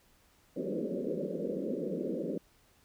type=band-pass noise; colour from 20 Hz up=white; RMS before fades=-35 dBFS; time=0.56-2.38 s; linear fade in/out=5 ms; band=160 to 560 Hz; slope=96 dB/octave; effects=pink hiss -66 dBFS RMS until 2.84 s